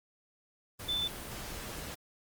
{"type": "tone in noise", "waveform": "sine", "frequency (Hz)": 3520, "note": "A7", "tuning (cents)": 0, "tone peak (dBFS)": -30, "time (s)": [0.88, 1.08], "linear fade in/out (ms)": 10, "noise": "pink", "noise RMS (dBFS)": -42, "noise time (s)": [0.79, 1.95], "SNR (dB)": 9, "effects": ["Opus 24 kbps"]}